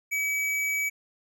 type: tone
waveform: square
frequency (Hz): 2282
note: C#7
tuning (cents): +50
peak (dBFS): -26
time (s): 0.11-0.9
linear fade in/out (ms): 20
effects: none